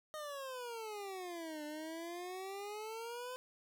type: exponential two-way sweep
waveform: 25% pulse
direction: down then up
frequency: 622.3 to 296.6 to 511 Hz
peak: -39 dBFS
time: 0.14-3.36 s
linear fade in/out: 0 ms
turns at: 1.64 s
effects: none